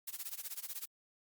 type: noise with tremolo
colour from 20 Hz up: blue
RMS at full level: -40 dBFS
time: 0.07-0.86 s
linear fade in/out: 10 ms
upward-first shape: sine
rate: 16 Hz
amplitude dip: 90%
effects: Opus 48 kbps